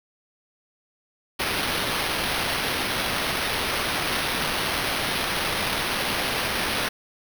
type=noise with sample-and-hold; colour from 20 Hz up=white; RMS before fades=-26 dBFS; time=1.39-6.89 s; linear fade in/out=10 ms; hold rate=7350 Hz; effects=none